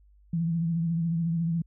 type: tone with vibrato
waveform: sine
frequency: 166.6 Hz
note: E3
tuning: 19 cents sharp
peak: -24 dBFS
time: 0.33-1.62 s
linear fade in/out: 5 ms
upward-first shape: triangle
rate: 14 Hz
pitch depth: 59 cents each way
effects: added 50 Hz sine -55 dBFS peak until 1.66 s